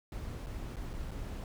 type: noise with dropouts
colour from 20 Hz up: brown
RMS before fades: -40 dBFS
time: 0.12-1.44 s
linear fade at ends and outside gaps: 1 ms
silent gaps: 0.462-0.468 / 0.76-0.767 / 0.933-0.937 / 1.109-1.114 s
effects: none